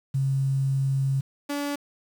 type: tone pair in turn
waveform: sine / sawtooth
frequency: 135.5 / 287.1 Hz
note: C#3 / D4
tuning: -39 / -39 cents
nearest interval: octave + minor second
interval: 1300 cents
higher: second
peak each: -21 / -23 dBFS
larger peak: first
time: 0.14-1.21 / 1.49-1.76 s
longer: first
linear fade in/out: 10 ms
effects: 8-bit